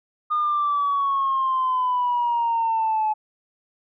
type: exponential sweep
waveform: sine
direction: down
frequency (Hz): 1224 to 855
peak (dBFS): -18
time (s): 0.3-3.14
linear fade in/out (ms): 20
effects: tanh soft clip ceiling -15 dBFS